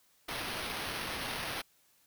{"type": "noise with sample-and-hold", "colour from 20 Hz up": "violet", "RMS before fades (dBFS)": -38, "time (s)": [0.28, 1.62], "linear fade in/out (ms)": 10, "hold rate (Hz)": 7350, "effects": ["white hiss -68 dBFS RMS until 2.06 s"]}